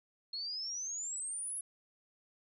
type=exponential sweep; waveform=sine; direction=up; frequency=4244 to 10900 Hz; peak=-37 dBFS; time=0.33-1.61 s; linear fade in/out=5 ms; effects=none